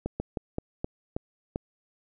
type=slowing click train; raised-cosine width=2 ms; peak=-16 dBFS; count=7; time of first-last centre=0.06-1.559 s; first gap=140 ms; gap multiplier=1.23; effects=none